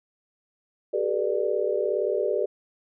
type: tone cluster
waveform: sine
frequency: 385.1 / 422.7 / 484.2 / 592 Hz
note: G4 / G#4 / B4 / D5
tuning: -31 / +31 / -34 / +14 cents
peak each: -28 dBFS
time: 0.93-2.46 s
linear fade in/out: 10 ms
effects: none